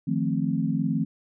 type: chord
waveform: sine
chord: F dominant seventh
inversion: third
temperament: equal with one note detuned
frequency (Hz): 155.56 / 174.61 / 220 / 262.7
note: Eb3 / F3 / A3 / C4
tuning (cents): 0 / 0 / 0 / +7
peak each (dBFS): -28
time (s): 0.07-1.05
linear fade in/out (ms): 10
effects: none